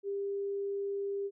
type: tone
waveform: sine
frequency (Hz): 398.8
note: G4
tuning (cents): +30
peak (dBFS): -32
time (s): 0.03-1.31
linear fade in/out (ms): 50
effects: none